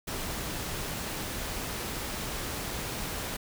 pink noise, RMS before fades -35 dBFS, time 0.07-3.37 s, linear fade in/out 10 ms, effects none

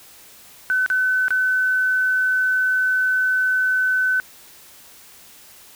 sine tone with dropouts, 1513 Hz, F#6, 38 cents sharp, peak -16 dBFS, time 0.7-4.2 s, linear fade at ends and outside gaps 0 ms, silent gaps 0.862-0.901 / 1.282-1.306 s, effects white hiss -46 dBFS RMS until 5.75 s

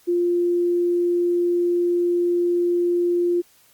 sine tone, 349.5 Hz, F4, 1 cent sharp, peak -17 dBFS, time 0.07-3.42 s, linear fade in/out 20 ms, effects white hiss -56 dBFS RMS until 3.73 s + Opus 48 kbps

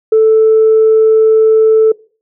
sine tone, 440 Hz, A4, in tune, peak -3 dBFS, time 0.12-1.92 s, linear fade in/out 5 ms, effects noise-tail reverb RT60 0.4 s tail -23 dB re dry + tanh soft clip ceiling -1 dBFS

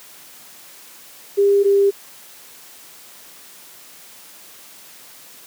sine tone pair in turn, 400.9 / 398.4 Hz, G4 / G4, +39 / +28 cents, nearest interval unison, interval 11 cents, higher first, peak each -11 / -11 dBFS, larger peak neither, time 1.37-1.64 / 1.64-1.91 s, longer neither, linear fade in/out 20 ms, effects white hiss -43 dBFS RMS until 5.46 s + high-pass 150 Hz 12 dB/octave

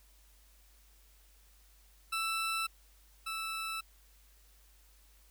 20% pulse tone pair in turn, 1325 / 1317.4 Hz, E6 / E6, +9 / -1 cents, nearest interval unison, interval 10 cents, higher first, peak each -27 / -31 dBFS, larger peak first, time 2.12-2.67 / 3.26-3.81 s, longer neither, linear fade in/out 10 ms, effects added 50 Hz sine -61 dBFS peak until 5.3 s + white hiss -66 dBFS RMS until 5.3 s

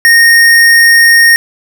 square tone, 1852 Hz, A#6, 12 cents flat, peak -3 dBFS, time 0.05-1.36 s, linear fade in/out 0 ms, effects none

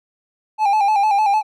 triangle tone with vibrato, 830.6 Hz, G#5, in tune, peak -11 dBFS, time 0.58-1.43 s, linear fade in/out 50 ms, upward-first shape square, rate 6.6 Hz, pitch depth 66 cents each way, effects none

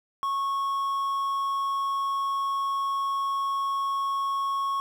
triangle tone with quantisation, 1100 Hz, C#6, 14 cents flat, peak -23 dBFS, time 0.23-4.8 s, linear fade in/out 0 ms, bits 8, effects none

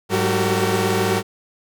sawtooth tone cluster, 103.4 / 189.4 / 368.7 / 387.1 / 455.8 Hz, G#2 / F#3 / F#4 / G4 / A#4, -7 / +41 / -6 / -22 / -39 cents, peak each -20 dBFS, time 0.09-1.23 s, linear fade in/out 50 ms, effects none

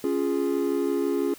triangle chord, Db major, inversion none, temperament equal, 277.2 / 349.2 / 415.3 Hz, Db4 / F4 / Ab4, 0 / 0 / 0 cents, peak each -25 dBFS, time 0.04-1.34 s, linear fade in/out 2 ms, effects white hiss -48 dBFS RMS until 1.38 s

